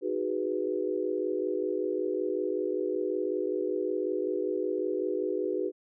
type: chord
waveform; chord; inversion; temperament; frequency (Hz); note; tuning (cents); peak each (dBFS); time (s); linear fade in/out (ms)
sine; G# minor seventh; second; equal; 311.1 / 370 / 415.3 / 493.9; D#4 / F#4 / G#4 / B4; 0 / 0 / 0 / 0; -35 / -31 / -33 / -34; 0.01-5.72; 50
effects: none